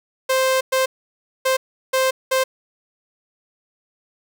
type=tone bursts at uneven times; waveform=sawtooth; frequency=523.3 Hz; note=C5; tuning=in tune; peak=-12 dBFS; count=5; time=0.29-0.61 / 0.72-0.86 / 1.45-1.57 / 1.93-2.11 / 2.31-2.44 s; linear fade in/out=10 ms; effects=none